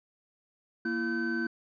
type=tone cluster; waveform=triangle; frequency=234 / 335.1 / 1532 Hz; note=A#3 / E4 / G6; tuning=+7 / +29 / -40 cents; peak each=-31 dBFS; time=0.85-1.47 s; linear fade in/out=5 ms; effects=resampled to 11025 Hz